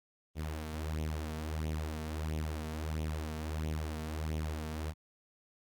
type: tone with flanger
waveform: sawtooth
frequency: 77.78 Hz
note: D#2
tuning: in tune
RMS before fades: -37 dBFS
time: 0.35-4.94 s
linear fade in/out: 50 ms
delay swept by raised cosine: 0.31 to 4.51 ms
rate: 1.5 Hz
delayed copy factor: +0.65
effects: Opus 32 kbps